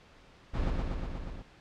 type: noise with echo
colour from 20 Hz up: brown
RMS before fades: -30 dBFS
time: 0.53-0.71 s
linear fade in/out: 20 ms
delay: 120 ms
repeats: 6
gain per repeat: -2 dB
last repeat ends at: 1.43 s
effects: pink hiss -57 dBFS RMS until 1.6 s + low-pass 4000 Hz 12 dB/octave